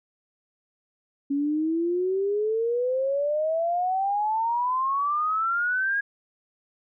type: exponential sweep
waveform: sine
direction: up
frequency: 277.2 to 1653 Hz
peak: -22 dBFS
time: 1.3-6.01 s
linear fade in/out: 10 ms
effects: none